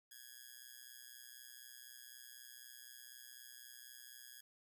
5% pulse tone with amplitude modulation, 1661.2 Hz, G#6, in tune, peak -39 dBFS, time 0.11-4.41 s, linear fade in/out 5 ms, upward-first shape sine, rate 124 Hz, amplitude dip 90%, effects none

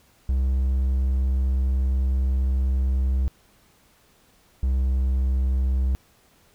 triangle tone pair in turn, 65.41 / 65.04 Hz, C2 / C2, 0 / -10 cents, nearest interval unison, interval 10 cents, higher first, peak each -17 dBFS, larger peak neither, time 0.29-3.28 / 4.63-5.95 s, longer first, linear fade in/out 0 ms, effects pink hiss -59 dBFS RMS until 6.54 s

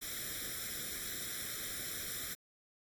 white noise with comb filter, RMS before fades -41 dBFS, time 0.01-2.35 s, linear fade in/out 20 ms, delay 0.54 ms, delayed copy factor +1, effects AAC 64 kbps

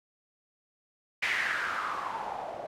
blue noise with low-pass filter sweep, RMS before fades -33 dBFS, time 1.22-2.67 s, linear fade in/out 10 ms, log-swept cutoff 2200 to 600 Hz, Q 4.8, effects none

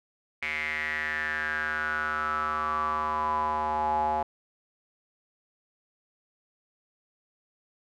square tone with band-pass filter sweep, 77 Hz, D#2, 17 cents flat, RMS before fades -29 dBFS, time 0.42-4.23 s, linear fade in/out 5 ms, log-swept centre 2200 to 790 Hz, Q 8.8, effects none

